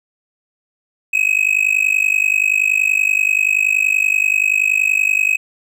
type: tone with amplitude modulation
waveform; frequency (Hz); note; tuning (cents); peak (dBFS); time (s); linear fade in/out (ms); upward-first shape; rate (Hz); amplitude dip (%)
triangle; 2547; D#7; +40; -7; 1.13-5.37; 10; sine; 50.5; 95
effects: none

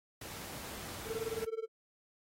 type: noise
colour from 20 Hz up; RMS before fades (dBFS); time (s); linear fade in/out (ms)
pink; -45; 0.21-1.45; 5
type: tone with tremolo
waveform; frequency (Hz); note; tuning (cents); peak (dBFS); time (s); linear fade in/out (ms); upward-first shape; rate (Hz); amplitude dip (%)
triangle; 447.4; A4; +29; -30; 1.05-1.68; 50; sine; 19; 95
effects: high-pass 60 Hz 12 dB/octave + AAC 48 kbps

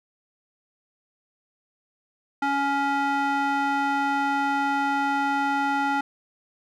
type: tone with band-pass filter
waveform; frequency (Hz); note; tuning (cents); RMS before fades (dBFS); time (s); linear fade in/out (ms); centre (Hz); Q
square; 279.6; C#4; +15; -24; 2.42-6.01; 5; 1100; 1.8
effects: none

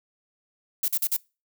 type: noise bursts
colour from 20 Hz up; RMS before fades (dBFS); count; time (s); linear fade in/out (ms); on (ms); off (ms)
violet; -24; 4; 0.83-1.167; 5; 52; 43
effects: noise-tail reverb RT60 0.3 s tail -25 dB re dry

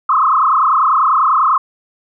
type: tone with frequency modulation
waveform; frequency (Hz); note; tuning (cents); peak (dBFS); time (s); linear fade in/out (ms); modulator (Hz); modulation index
sine; 1174.7; D6; 0; -9; 0.09-1.58; 5; 30.1; 4.5
effects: none

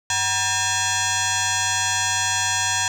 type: tone with frequency modulation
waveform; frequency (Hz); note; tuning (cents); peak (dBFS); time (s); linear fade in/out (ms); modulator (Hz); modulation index
sine; 2459; D#7; -21; -17; 0.1-2.88; 2; 852; 5.9
effects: tanh soft clip ceiling -17 dBFS + 9-bit

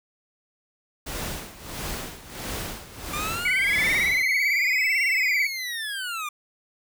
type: noise with tremolo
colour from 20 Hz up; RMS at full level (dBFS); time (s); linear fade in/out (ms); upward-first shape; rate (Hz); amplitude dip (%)
pink; -31; 1.06-4.23; 10; sine; 1.5; 80
type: linear two-way sweep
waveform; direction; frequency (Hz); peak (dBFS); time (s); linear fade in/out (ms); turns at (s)
25% pulse; up then down; 1177 to 2758 to 1177; -25; 3.13-6.29; 5; 5.04
type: tone with vibrato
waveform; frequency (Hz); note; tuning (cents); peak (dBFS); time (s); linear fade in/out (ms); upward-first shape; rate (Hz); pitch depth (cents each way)
sine; 2140; C7; +38; -20; 3.45-5.47; 5; sine; 18; 120
effects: none

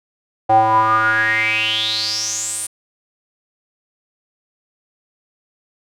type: tone with band-pass filter sweep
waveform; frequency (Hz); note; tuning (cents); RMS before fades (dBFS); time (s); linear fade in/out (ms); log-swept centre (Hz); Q
square; 110; A2; 0; -17; 0.49-2.67; 10; 710 to 9600; 9.4
effects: none

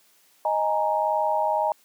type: chord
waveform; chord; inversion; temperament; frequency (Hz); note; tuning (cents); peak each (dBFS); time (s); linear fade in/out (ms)
sine; D# suspended fourth; none; equal; 622.3 / 830.6 / 932.3; D#5 / G#5 / A#5; 0 / 0 / 0; -25 / -25 / -25; 0.45-1.72; 2
effects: white hiss -60 dBFS RMS until 1.84 s + high-pass 200 Hz 12 dB/octave

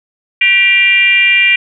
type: tone with frequency modulation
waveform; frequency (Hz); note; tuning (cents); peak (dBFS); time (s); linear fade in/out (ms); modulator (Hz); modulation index
sine; 2372; D7; +17; -6; 0.41-1.56; 5; 426; 0.96
effects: none

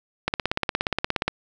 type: click train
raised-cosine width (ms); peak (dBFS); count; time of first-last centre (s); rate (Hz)
0.3; -6; 18; 0.28-1.28; 17
effects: none

